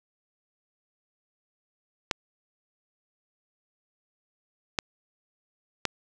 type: clicks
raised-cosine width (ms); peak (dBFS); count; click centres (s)
0.2; -7; 3; 2.112 / 4.788 / 5.853
effects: none